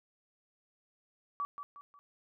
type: tone with echo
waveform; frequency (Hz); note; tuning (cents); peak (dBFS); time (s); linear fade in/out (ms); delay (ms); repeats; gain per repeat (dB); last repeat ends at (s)
sine; 1147; D6; -41; -32; 1.4-1.45; 0; 180; 3; -8; 1.99
effects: none